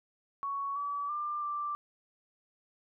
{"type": "tone with pitch steps", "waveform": "sine", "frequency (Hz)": [1115, 1146, 1191, 1177], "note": ["C#6", "D6", "D6", "D6"], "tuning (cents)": [10, -43, 24, 3], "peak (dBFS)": -32, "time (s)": [0.43, 1.75], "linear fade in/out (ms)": 0, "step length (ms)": 330, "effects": []}